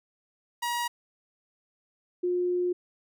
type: tone pair in turn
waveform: sawtooth / sine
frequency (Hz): 955 / 357.1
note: A#5 / F4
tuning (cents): +42 / +39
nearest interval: octave + perfect fourth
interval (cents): 1703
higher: first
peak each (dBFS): -24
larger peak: neither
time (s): 0.62-0.88 / 2.23-2.73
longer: second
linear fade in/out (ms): 10
effects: none